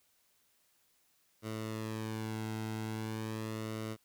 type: tone with flanger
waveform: sawtooth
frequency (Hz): 110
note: A2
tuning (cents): 0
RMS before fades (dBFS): -39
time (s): 1.42-3.97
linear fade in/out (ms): 50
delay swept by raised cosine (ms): 1.2 to 1.72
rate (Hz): 0.41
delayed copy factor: -0.7
effects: white hiss -72 dBFS RMS until 4.04 s